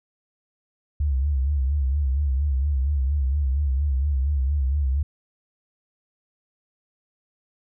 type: tone with vibrato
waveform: sine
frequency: 69.3 Hz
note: C#2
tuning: in tune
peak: -19 dBFS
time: 1-5.03 s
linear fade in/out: 5 ms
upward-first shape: sine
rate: 4.3 Hz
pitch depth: 120 cents each way
effects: none